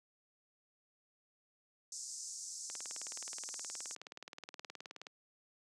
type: band-pass noise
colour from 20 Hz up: white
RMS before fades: -46 dBFS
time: 1.92-3.95 s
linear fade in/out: 2 ms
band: 5300 to 8100 Hz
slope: 48 dB/octave
type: click train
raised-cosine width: 0.2 ms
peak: -29 dBFS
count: 46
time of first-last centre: 2.7-5.068 s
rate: 19 Hz
effects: high-pass 300 Hz 12 dB/octave